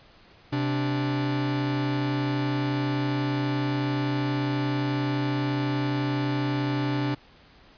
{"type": "tone pair together", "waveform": "45% pulse", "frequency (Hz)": [130, 291.8], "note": ["C3", "D4"], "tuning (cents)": [-11, -11], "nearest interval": "octave + major second", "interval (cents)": 1400, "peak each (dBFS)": -27, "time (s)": [0.52, 7.15], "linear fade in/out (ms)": 10, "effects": ["pink hiss -54 dBFS RMS until 7.77 s", "resampled to 11025 Hz"]}